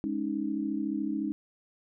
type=chord; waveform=sine; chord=Ab suspended fourth; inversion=none; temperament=equal; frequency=207.7 / 277.2 / 311.1 Hz; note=Ab3 / Db4 / Eb4; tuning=0 / 0 / 0 cents; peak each=-34 / -33 / -32 dBFS; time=0.04-1.32 s; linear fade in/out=0 ms; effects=none